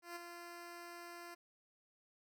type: tone with ADSR envelope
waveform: 10% pulse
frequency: 345.4 Hz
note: F4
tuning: 19 cents flat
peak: -35 dBFS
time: 0.02-1.35 s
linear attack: 140 ms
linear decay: 14 ms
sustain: -6 dB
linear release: 13 ms
effects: none